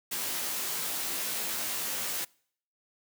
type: noise with comb filter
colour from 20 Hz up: white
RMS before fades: -33 dBFS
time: 0.11-2.25 s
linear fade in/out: 10 ms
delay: 17 ms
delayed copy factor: +0.8
effects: noise-tail reverb RT60 0.6 s tail -26 dB re dry + high-pass 150 Hz 12 dB/octave

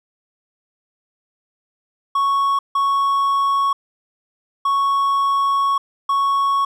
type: tone bursts at uneven times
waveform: triangle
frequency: 1108.7 Hz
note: C#6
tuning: in tune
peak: -13 dBFS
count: 4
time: 2.15-2.59 / 2.75-3.73 / 4.65-5.78 / 6.09-6.65 s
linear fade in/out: 5 ms
effects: none

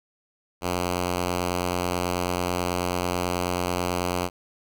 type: tone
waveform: 5% pulse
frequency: 89.2 Hz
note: F2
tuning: 37 cents sharp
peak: -13 dBFS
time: 0.61-4.3 s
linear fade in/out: 50 ms
effects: none

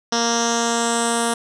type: tone with low-pass filter sweep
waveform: 10% pulse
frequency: 233.1 Hz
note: A#3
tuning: in tune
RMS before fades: -20 dBFS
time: 0.12-1.34 s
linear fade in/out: 5 ms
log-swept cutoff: 5400 to 9500 Hz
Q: 5.3
effects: none

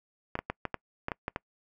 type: clicks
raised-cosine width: 0.5 ms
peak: -16 dBFS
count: 9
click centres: 0.354 / 0.39 / 0.5 / 0.653 / 0.743 / 1.084 / 1.118 / 1.281 / 1.361 s
effects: noise-tail reverb RT60 0.1 s tail -26 dB re dry

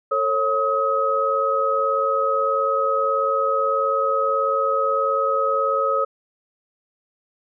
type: tone cluster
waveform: sine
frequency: 447.6 / 546 / 1270 Hz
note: A4 / C#5 / D#6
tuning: +30 / -26 / +35 cents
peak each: -26 / -22 / -20 dBFS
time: 0.11-6.05 s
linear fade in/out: 10 ms
effects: none

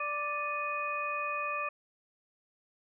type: harmonic tone with a mistuned harmonic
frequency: 587.3 Hz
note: D5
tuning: in tune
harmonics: 1 / 2 / 3 / 4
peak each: -40 / -34 / -44 / -36 dBFS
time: 0-1.69 s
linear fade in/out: 5 ms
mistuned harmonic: 4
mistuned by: +99 cents
effects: none

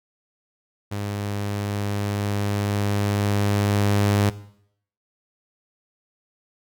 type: tone with level ramp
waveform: sawtooth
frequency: 102 Hz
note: G#2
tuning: 31 cents flat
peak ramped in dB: -23 to -13 dBFS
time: 0.91-4.3 s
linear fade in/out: 10 ms
effects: noise-tail reverb RT60 0.7 s tail -17 dB re dry

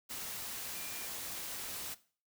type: tone in noise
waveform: sine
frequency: 2400 Hz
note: D7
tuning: 37 cents sharp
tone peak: -52 dBFS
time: 0.74-1.07 s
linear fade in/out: 20 ms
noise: white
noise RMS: -42 dBFS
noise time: 0.09-1.95 s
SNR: -13 dB
effects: noise-tail reverb RT60 0.4 s tail -17 dB re dry

